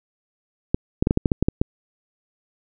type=clicks; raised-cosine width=3 ms; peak=-4 dBFS; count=10; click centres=0.745 / 1.025 / 1.071 / 1.109 / 1.174 / 1.258 / 1.318 / 1.426 / 1.485 / 1.615 s; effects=none